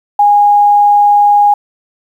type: tone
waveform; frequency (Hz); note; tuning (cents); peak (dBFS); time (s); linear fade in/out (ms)
sine; 822; G#5; -18; -4; 0.19-1.54; 5
effects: 7-bit